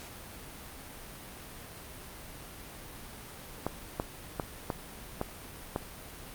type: clicks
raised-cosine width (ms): 1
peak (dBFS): -16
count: 6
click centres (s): 3.666 / 3.999 / 4.398 / 4.702 / 5.214 / 5.761
effects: pink hiss -46 dBFS RMS until 6.34 s + Opus 48 kbps